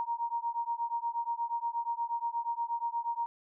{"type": "beating tone pair", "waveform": "sine", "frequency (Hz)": [932.3, 940.7], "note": ["A#5", "A#5"], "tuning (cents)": [0, 15], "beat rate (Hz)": 8.4, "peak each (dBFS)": [-34, -34], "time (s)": [0, 3.26], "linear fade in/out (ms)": 0, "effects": []}